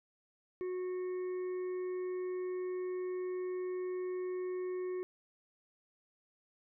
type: harmonic tone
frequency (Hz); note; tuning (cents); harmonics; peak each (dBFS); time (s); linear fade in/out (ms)
366.1; F#4; -18; 1 / 3 / 5 / 6; -35 / -54 / -59 / -60; 0.61-5.03; 0
effects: none